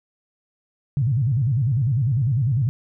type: tone with vibrato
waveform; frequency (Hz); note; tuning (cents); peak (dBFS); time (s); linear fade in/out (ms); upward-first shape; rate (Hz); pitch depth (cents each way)
sine; 125.3; B2; +25; -17; 0.97-2.69; 0; square; 10; 210
effects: none